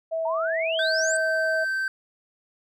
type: tone with pitch glide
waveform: sine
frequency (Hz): 651 to 642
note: E5 to E5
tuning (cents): -22 to -46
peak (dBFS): -24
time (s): 0.11-1.65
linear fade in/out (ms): 20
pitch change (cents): -24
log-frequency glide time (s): 0.72-0.9
type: exponential sweep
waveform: sine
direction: up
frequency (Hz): 880 to 8372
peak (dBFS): -27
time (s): 0.25-1.17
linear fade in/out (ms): 5
type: tone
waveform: triangle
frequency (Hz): 1553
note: G6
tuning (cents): -17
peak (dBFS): -22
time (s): 0.79-1.88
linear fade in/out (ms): 2
effects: none